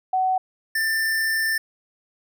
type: tone pair in turn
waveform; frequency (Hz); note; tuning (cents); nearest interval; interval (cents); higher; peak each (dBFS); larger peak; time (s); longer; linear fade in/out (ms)
sine / square; 750 / 1783.8; F#5 / A6; +23 / +23; octave + minor third; 1500; second; -18 / -21; first; 0.13-0.38 / 0.75-1.58; second; 5
effects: none